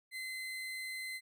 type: tone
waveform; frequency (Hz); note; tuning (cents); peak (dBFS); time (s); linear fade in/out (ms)
35% pulse; 2053; C7; -33; -38; 0.11-1.21; 50
effects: none